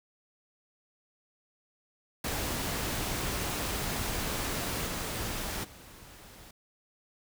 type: noise with level steps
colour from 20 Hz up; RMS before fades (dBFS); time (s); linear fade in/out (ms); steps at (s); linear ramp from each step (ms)
pink; -33 / -35 / -51; 2.24-6.51; 5; 4.85 / 5.63; 20
effects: none